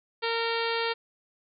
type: harmonic tone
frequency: 460 Hz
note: A#4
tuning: 23 cents flat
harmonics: 1 / 2 / 3 / 4 / 5 / 6 / 7 / 8 / 9 / 10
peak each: -30 / -33 / -35 / -36 / -37 / -38 / -38 / -39 / -40 / -40 dBFS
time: 0.22-0.94 s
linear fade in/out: 20 ms
effects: none